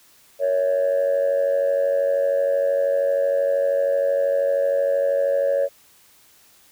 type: tone with amplitude modulation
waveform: sine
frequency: 558 Hz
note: C#5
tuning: 11 cents sharp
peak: -12 dBFS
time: 0.39-5.69 s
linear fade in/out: 50 ms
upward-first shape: sine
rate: 92.9 Hz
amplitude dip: 80%
effects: tanh soft clip ceiling -13 dBFS + white hiss -54 dBFS RMS until 6.71 s